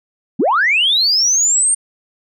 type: linear sweep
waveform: sine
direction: up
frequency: 167.7 to 8870 Hz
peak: -10 dBFS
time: 0.39-1.75 s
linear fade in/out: 10 ms
effects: tanh soft clip ceiling -6 dBFS